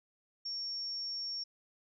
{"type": "tone", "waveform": "sine", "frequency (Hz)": 5500, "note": "F8", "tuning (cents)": -27, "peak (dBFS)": -36, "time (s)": [0.45, 1.44], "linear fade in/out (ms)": 10, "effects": []}